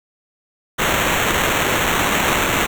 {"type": "noise with sample-and-hold", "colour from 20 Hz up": "white", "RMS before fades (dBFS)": -18, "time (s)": [0.78, 2.67], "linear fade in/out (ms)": 20, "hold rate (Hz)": 4900, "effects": []}